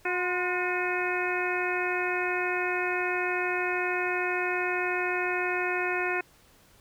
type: harmonic tone with a mistuned harmonic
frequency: 361.3 Hz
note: F#4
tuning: 41 cents flat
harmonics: 1 / 2 / 3 / 4 / 5 / 6 / 7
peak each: -31 / -34 / -37 / -33 / -34 / -37 / -33 dBFS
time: 0.05-6.21 s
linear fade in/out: 5 ms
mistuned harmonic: 3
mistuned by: -64 cents
effects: pink hiss -59 dBFS RMS until 6.8 s